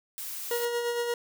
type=noise; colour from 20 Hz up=blue; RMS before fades=-37 dBFS; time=0.18-0.65 s; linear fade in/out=0 ms
type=tone with tremolo; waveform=40% pulse; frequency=476.1 Hz; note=A#4; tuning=37 cents sharp; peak=-25 dBFS; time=0.51-1.14 s; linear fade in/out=2 ms; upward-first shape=sine; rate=8.7 Hz; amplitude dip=40%
effects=none